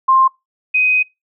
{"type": "tone pair in turn", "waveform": "sine", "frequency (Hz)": [1055, 2509], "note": ["C6", "D#7"], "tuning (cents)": [14, 14], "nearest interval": "octave + minor third", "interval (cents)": 1500, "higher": "second", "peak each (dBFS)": [-8, -11], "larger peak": "first", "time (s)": [[0.08, 0.28], [0.74, 1.03]], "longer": "second", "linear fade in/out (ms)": 10, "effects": ["noise-tail reverb RT60 0.2 s tail -23 dB re dry"]}